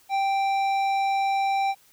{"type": "tone with tanh clipping", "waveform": "sine", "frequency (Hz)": 784, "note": "G5", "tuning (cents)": 0, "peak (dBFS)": -23, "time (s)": [0.09, 1.75], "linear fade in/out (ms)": 50, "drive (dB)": 12, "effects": ["white hiss -58 dBFS RMS until 1.92 s"]}